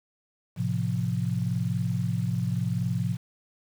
sine chord, F major, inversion first, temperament equal, 110 / 130.81 / 174.61 Hz, A2 / C3 / F3, 0 / 0 / 0 cents, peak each -29 dBFS, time 0.56-3.18 s, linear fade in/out 50 ms, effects 8-bit

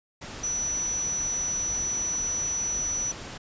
sine tone in noise, 5920 Hz, F#8, in tune, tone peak -26 dBFS, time 0.43-3.12 s, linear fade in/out 10 ms, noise pink, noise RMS -39 dBFS, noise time 0.21-3.38 s, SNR +10 dB, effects resampled to 16000 Hz

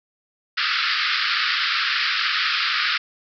pink band-pass noise, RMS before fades -22 dBFS, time 0.57-2.98 s, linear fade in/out 10 ms, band 1200 to 5100 Hz, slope 96 dB/octave, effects none

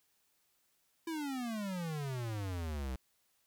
square exponential sweep, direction down, 336.4 to 61.74 Hz, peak -37 dBFS, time 1.07-2.96 s, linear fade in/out 5 ms, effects white hiss -75 dBFS RMS until 3.46 s

